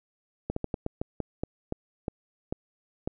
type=slowing click train; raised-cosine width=2 ms; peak=-16 dBFS; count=12; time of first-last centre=0.5-3.075 s; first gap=64 ms; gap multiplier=1.24; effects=none